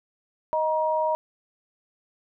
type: tone pair together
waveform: sine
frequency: 624.5 / 949 Hz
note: D#5 / A#5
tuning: +6 / +31 cents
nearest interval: perfect fifth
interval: 725 cents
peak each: -24 dBFS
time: 0.53-1.15 s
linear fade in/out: 0 ms
effects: none